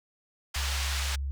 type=band-pass noise; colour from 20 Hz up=white; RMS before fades=-34 dBFS; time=0.54-1.16 s; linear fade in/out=10 ms; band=860 to 5200 Hz; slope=12 dB/octave
type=tone with vibrato; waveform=sine; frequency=68.7 Hz; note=C#2; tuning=15 cents flat; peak=-29 dBFS; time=0.56-1.31 s; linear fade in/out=0 ms; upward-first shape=sine; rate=6.3 Hz; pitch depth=8 cents each way
effects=none